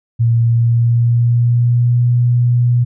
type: tone with pitch glide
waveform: sine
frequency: 116.4 to 121.41 Hz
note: A#2 to B2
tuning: -2 to -29 cents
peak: -9 dBFS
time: 0.19-2.85 s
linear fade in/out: 20 ms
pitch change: +73 cents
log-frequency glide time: 0.4-2.04 s
effects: none